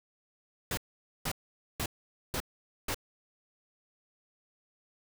pink noise bursts, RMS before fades -33 dBFS, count 5, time 0.71-2.945 s, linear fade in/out 2 ms, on 63 ms, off 480 ms, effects none

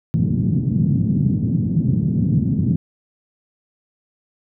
pink band-pass noise, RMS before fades -18 dBFS, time 0.14-2.76 s, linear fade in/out 0 ms, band 120 to 210 Hz, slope 24 dB/octave, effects none

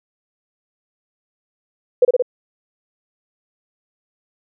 sine tone with echo, 496.6 Hz, B4, 9 cents sharp, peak -7 dBFS, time 2.02-2.05 s, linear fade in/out 5 ms, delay 58 ms, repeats 3, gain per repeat -2 dB, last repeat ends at 2.224 s, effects none

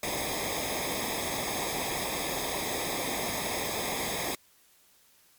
pink noise with comb filter, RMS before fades -32 dBFS, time 0.03-4.35 s, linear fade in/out 2 ms, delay 0.69 ms, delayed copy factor -0.85, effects white hiss -62 dBFS RMS until 5.38 s + MP3 96 kbps

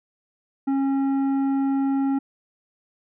sine tone with tanh clipping, 272.8 Hz, C#4, 28 cents flat, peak -21 dBFS, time 0.67-2.19 s, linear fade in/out 10 ms, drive 9 dB, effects none

